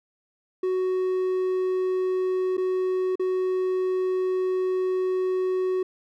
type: tone with dropouts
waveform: triangle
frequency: 371.2 Hz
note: F#4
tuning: 6 cents sharp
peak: -20 dBFS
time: 0.63-5.83 s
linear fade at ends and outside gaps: 5 ms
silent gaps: 2.57-2.578 / 3.156-3.195 s
effects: none